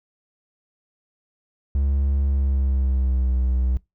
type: tone with pitch glide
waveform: triangle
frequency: 69.3 to 63.18 Hz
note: C#2 to B1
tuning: 0 to +40 cents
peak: -16 dBFS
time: 1.75-3.77 s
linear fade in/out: 0 ms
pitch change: -160 cents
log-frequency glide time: 2.25-3.34 s
effects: noise-tail reverb RT60 0.2 s tail -23 dB re dry